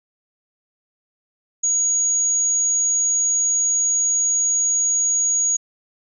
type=tone; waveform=sine; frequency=6710 Hz; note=G#8; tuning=17 cents sharp; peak=-16 dBFS; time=1.63-5.57 s; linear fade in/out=10 ms; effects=none